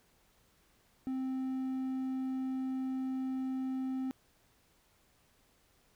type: tone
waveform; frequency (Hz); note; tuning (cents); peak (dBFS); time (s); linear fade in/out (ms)
triangle; 261.6; C4; 0; -31; 1.07-4.11; 0
effects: pink hiss -69 dBFS RMS until 5.95 s